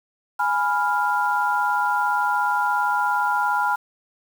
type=chord; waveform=sine; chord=F diminished; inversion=first; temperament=equal; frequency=830.6 / 987.8 / 1396.9 Hz; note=Ab5 / Cb6 / F6; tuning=0 / 0 / 0 cents; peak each=-23 dBFS; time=0.39-3.76 s; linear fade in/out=10 ms; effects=7-bit